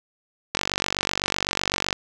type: click train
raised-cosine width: 0.2 ms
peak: -4 dBFS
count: 67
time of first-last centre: 0.55-1.928 s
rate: 47.9 Hz
effects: none